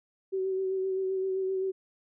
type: tone with vibrato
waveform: sine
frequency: 380 Hz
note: F#4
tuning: 46 cents sharp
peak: -27 dBFS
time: 0.32-1.72 s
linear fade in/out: 20 ms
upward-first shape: sine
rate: 7.7 Hz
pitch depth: 22 cents each way
effects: none